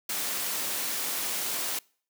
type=noise; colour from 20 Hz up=white; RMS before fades=-31 dBFS; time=0.09-1.79 s; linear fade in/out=5 ms; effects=noise-tail reverb RT60 0.5 s tail -26 dB re dry + high-pass 200 Hz 12 dB/octave